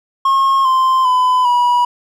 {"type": "tone with pitch steps", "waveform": "triangle", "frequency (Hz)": [1081, 1043.6, 1007.4, 972.6], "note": ["C#6", "C6", "B5", "B5"], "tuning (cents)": [-44, -5, 34, -27], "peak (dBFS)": -8, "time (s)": [0.25, 1.85], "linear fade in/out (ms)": 5, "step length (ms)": 400, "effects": []}